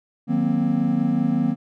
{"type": "chord", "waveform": "triangle", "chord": "C half-diminished seventh", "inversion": "first", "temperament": "equal with one note detuned", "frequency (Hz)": [155.56, 185, 236.2, 261.6], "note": ["Eb3", "Gb3", "Bb3", "C4"], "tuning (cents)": [0, 0, 23, 0], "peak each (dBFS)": [-24, -24, -19, -22], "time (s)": [0.27, 1.56], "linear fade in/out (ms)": 50, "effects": []}